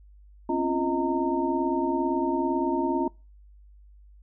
sine tone cluster, 256.2 / 274 / 343.9 / 629 / 918 Hz, C4 / C#4 / F4 / D#5 / A#5, -36 / -20 / -27 / +19 / -27 cents, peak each -34 / -28 / -27 / -34 / -29 dBFS, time 0.49-3.08 s, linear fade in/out 5 ms, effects noise-tail reverb RT60 0.3 s tail -25 dB re dry + added 50 Hz sine -49 dBFS peak until 4.22 s

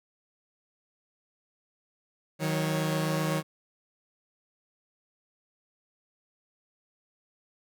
sawtooth tone cluster, 157.2 / 185.1 / 550 Hz, D#3 / F#3 / C#5, +18 / +1 / -14 cents, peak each -24 / -30 / -30 dBFS, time 2.39-3.43 s, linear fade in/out 50 ms, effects none

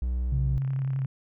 triangle tone, 61.74 Hz, B1, in tune, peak -23 dBFS, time 0.02-0.58 s, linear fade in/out 0 ms
sine tone with vibrato, 133.8 Hz, C3, 39 cents sharp, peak -25 dBFS, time 0.32-1.06 s, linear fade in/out 5 ms, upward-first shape square, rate 11 Hz, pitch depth 26 cents each way
click train, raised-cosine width 0.5 ms, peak -33 dBFS, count 16, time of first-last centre 0.62-1.047 s, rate 35.1 Hz
effects none

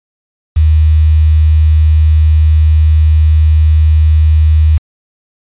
sine tone with quantisation, 77.78 Hz, D#2, in tune, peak -4 dBFS, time 0.56-4.78 s, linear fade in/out 10 ms, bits 5, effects resampled to 8000 Hz

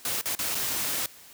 white noise with dropouts, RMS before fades -29 dBFS, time 0.05-1.06 s, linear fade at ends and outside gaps 1 ms, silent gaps 0.212-0.257 / 0.351-0.39 / 0.547-0.552 s, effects white hiss -50 dBFS RMS until 1.33 s + high-pass 60 Hz 12 dB/octave

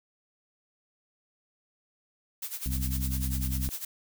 blue noise with tremolo, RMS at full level -34 dBFS, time 2.42-3.85 s, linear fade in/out 5 ms, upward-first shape sine, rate 10 Hz, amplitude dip 80%
harmonic tone, 65 Hz, C2, 11 cents flat, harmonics 1 / 2 / 3 / 4, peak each -29 / -35 / -39 / -41 dBFS, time 2.66-3.69 s, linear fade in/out 0 ms
effects none

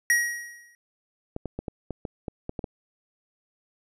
square tone with exponential decay, 1900 Hz, A#6, 33 cents sharp, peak -17 dBFS, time 0.1-0.75 s, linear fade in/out 1 ms, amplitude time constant 140 ms
clicks, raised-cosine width 2 ms, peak -18 dBFS, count 10, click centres 1.364 / 1.457 / 1.59 / 1.682 / 1.907 / 2.052 / 2.282 / 2.494 / 2.592 / 2.642 s
effects resampled to 32000 Hz

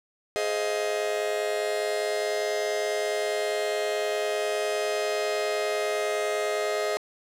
45% pulse chord, F minor seventh, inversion first, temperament just, 419.1 / 523.8 / 628.6 / 698.5 Hz, Ab4 / C5 / Eb5 / F5, +16 / +2 / +18 / 0 cents, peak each -29 / -35 / -29 / -35 dBFS, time 0.36-6.97 s, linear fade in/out 0 ms, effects low-pass 10000 Hz 12 dB/octave + 9-bit

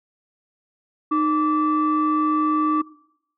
sine tone pair together, 307.5 / 1162 Hz, D#4 / D6, -20 / -19 cents, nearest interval octave + major seventh, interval 2301 cents, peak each -19 dBFS, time 1.11-2.82 s, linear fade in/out 10 ms, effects noise-tail reverb RT60 0.7 s tail -20 dB re dry + tanh soft clip ceiling -12 dBFS

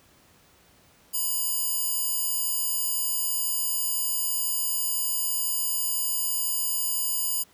square tone with high-pass filter, 981 Hz, B5, 12 cents flat, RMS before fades -27 dBFS, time 1.13-7.44 s, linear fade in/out 20 ms, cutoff 10000 Hz, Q 0.53, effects pink hiss -58 dBFS RMS until 7.53 s + high-pass 60 Hz 12 dB/octave

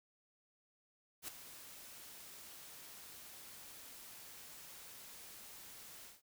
white noise with ADSR envelope, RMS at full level -43 dBFS, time 1.22-6.22 s, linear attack 61 ms, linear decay 6 ms, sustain -11 dB, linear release 170 ms, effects none

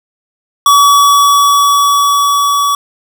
square tone with level ramp, 1138 Hz, C#6, 45 cents sharp, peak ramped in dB -4 to -10 dBFS, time 0.66-2.75 s, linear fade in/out 2 ms, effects none

